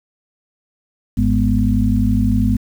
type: harmonic tone with a mistuned harmonic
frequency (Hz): 51.91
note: G#1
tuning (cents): 0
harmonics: 1 / 2 / 4 / 5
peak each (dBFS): -18 / -18 / -18 / -18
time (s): 1.17-2.57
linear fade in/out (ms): 10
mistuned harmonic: 5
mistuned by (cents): -84
effects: 7-bit